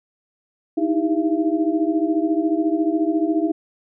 sine tone cluster, 309.6 / 323.8 / 397.5 / 677 Hz, D#4 / E4 / G4 / E5, -9 / -31 / +24 / +46 cents, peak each -21 / -20 / -28 / -28 dBFS, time 0.77-3.52 s, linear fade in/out 10 ms, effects none

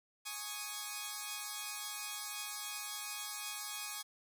5% pulse chord, Ab suspended fourth, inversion none, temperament equal, 830.6 / 1108.7 / 1244.5 Hz, Ab5 / Db6 / Eb6, 0 / 0 / 0 cents, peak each -33 / -33 / -34 dBFS, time 0.25-4.03 s, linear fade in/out 20 ms, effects none

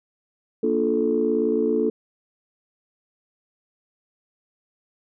sine chord, Bb major seventh, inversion none, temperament just, 233.1 / 291.4 / 349.6 / 437 Hz, Bb3 / D4 / F4 / A4, 0 / -13 / +2 / -12 cents, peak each -25 / -25 / -26 / -21 dBFS, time 0.63-1.9 s, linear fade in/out 5 ms, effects tanh soft clip ceiling -9 dBFS

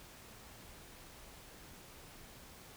silence, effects pink hiss -55 dBFS RMS until 2.76 s

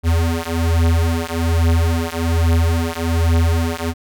square beating tone pair, 82.41 / 83.61 Hz, E2 / E2, 0 / +25 cents, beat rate 1.2 Hz, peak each -18 dBFS, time 0.03-3.94 s, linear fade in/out 50 ms, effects none

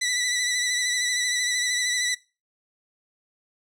15% pulse tone with vibrato, 1975.5 Hz, B6, in tune, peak -16 dBFS, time 0.01-2.15 s, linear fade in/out 10 ms, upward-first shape sine, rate 13 Hz, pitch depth 34 cents each way, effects noise-tail reverb RT60 0.3 s tail -21 dB re dry + low-pass 11000 Hz 12 dB/octave

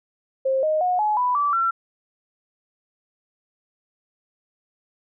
sine tone with pitch steps, 531 / 620.6 / 725.4 / 847.8 / 990.9 / 1158.1 / 1353.6 Hz, C5 / D#5 / F#5 / G#5 / B5 / D6 / E6, +25 / -5 / -34 / +35 / +5 / -25 / +45 cents, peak -18 dBFS, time 0.45-1.71 s, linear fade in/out 10 ms, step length 180 ms, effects none

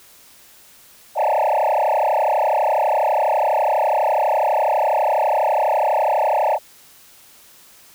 sine tone with frequency modulation, 738 Hz, F#5, 5 cents flat, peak -12 dBFS, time 1.15-6.59 s, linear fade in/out 50 ms, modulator 32.1 Hz, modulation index 5.3, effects tanh soft clip ceiling -14 dBFS + white hiss -48 dBFS RMS until 7.94 s

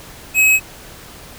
square tone, 2556 Hz, D#7, 46 cents sharp, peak -10 dBFS, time 0.34-0.6 s, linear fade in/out 50 ms, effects pink hiss -38 dBFS RMS until 1.38 s

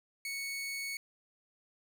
sawtooth tone, 2217 Hz, C#7, in tune, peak -33 dBFS, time 0.25-0.97 s, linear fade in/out 2 ms, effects none

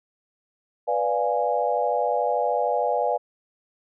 sine chord, B diminished seventh, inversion none, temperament equal, 493.9 / 587.3 / 698.5 / 830.6 Hz, B4 / D5 / F5 / Ab5, 0 / 0 / 0 / 0 cents, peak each -26 dBFS, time 0.87-3.18 s, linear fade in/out 20 ms, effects none

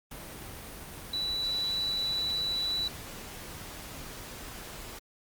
sine tone in noise, 3951 Hz, B7, in tune, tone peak -28 dBFS, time 1.13-2.88 s, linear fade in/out 5 ms, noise pink, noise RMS -43 dBFS, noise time 0.11-4.99 s, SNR +12 dB, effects Opus 32 kbps

